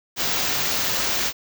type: band-stop noise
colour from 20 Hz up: white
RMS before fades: -23 dBFS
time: 0.16-1.33 s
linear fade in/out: 50 ms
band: 7100 to 15000 Hz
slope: 48 dB/octave
effects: none

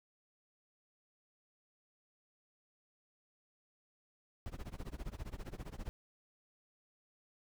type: noise with tremolo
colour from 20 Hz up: brown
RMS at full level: -41 dBFS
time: 4.46-5.89 s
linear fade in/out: 0 ms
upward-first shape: sine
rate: 15 Hz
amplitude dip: 95%
effects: none

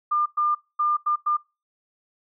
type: tone bursts at uneven times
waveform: sine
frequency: 1201 Hz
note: D6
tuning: 38 cents sharp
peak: -19 dBFS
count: 5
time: 0.11-0.26 / 0.37-0.55 / 0.79-0.97 / 1.06-1.16 / 1.26-1.37 s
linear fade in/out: 10 ms
effects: noise-tail reverb RT60 0.3 s tail -25 dB re dry

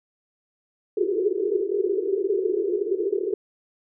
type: band-pass noise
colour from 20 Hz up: white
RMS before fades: -24 dBFS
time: 0.97-3.34 s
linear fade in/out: 5 ms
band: 360 to 430 Hz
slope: 96 dB/octave
effects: none

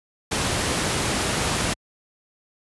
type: noise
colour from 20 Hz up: pink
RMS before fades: -23 dBFS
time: 0.31-1.74 s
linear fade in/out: 10 ms
effects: high-pass 60 Hz 12 dB/octave + resampled to 24000 Hz

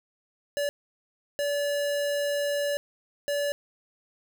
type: tone bursts at uneven times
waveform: square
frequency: 575 Hz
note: D5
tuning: 37 cents flat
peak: -26 dBFS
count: 3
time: 0.57-0.69 / 1.39-2.77 / 3.28-3.52 s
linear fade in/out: 0 ms
effects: none

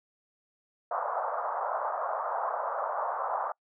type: band-pass noise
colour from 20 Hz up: pink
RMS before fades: -32 dBFS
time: 0.91-3.52 s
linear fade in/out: 5 ms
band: 570 to 1300 Hz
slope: 48 dB/octave
effects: noise-tail reverb RT60 0.1 s tail -26 dB re dry

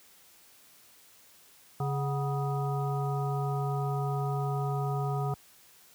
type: harmonic tone with a mistuned harmonic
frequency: 138.59 Hz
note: C#3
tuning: in tune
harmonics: 1 / 3 / 5 / 7 / 9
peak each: -29 / -37 / -36 / -43 / -40 dBFS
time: 1.8-5.34 s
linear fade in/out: 2 ms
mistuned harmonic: 5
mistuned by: +110 cents
effects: white hiss -58 dBFS RMS until 5.94 s + high-pass 60 Hz 12 dB/octave

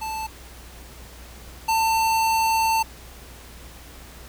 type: tone pair in turn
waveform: square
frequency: 880 / 894.9 Hz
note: A5 / A5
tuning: 0 / +29 cents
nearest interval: unison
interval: 29 cents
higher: second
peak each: -28 / -19 dBFS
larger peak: second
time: 0.01-0.27 / 1.68-2.83 s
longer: second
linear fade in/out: 10 ms
effects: added 60 Hz sine -43 dBFS peak until 4.28 s + pink hiss -45 dBFS RMS until 4.28 s

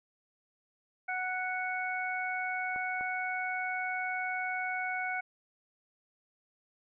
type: harmonic tone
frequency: 740 Hz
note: F#5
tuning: in tune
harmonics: 1 / 2 / 3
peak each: -36 / -36 / -36 dBFS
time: 1.08-5.21 s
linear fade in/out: 10 ms
type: clicks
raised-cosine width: 1 ms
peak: -32 dBFS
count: 2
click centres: 2.761 / 3.01 s
effects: none

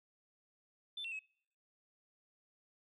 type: tone with pitch steps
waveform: sine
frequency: 3532 / 2711 / 2569 Hz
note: A7 / E7 / E7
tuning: +6 / +48 / -45 cents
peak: -39 dBFS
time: 0.97-1.192 s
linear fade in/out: 5 ms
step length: 74 ms
effects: noise-tail reverb RT60 0.6 s tail -26 dB re dry + tanh soft clip ceiling -37 dBFS

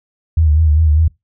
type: tone with vibrato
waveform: sine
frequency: 77.78 Hz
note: D#2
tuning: in tune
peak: -8 dBFS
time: 0.37-1.08 s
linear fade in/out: 5 ms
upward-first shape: sine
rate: 5 Hz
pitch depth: 72 cents each way
effects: noise-tail reverb RT60 0.2 s tail -24 dB re dry

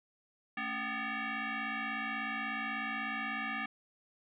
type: tone with frequency modulation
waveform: sine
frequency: 277.2 Hz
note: C#4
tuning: in tune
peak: -34 dBFS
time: 0.57-3.66 s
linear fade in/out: 5 ms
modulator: 498 Hz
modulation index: 4.8
effects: none

